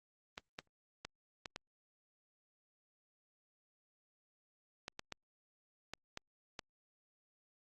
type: clicks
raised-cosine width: 0.2 ms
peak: -25 dBFS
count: 11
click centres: 0.379 / 0.589 / 1.05 / 1.458 / 1.561 / 4.881 / 4.994 / 5.123 / 5.936 / 6.174 / 6.592 s
effects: Opus 24 kbps